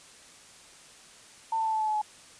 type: tone with pitch steps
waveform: sine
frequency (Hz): 898 / 889.7 / 881.6 / 873.4 / 865.4 / 857.4 / 849.6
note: A5 / A5 / A5 / A5 / A5 / A5 / G#5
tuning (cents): +35 / +19 / +3 / -13 / -29 / -45 / +39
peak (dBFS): -25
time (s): 1.52-2.017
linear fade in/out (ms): 5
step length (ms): 71
effects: white hiss -52 dBFS RMS until 2.39 s + resampled to 22050 Hz